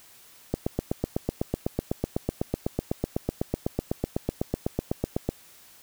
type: click train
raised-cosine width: 2 ms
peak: -11 dBFS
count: 39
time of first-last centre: 0.54-5.29 s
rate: 8 Hz
effects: white hiss -53 dBFS RMS until 5.82 s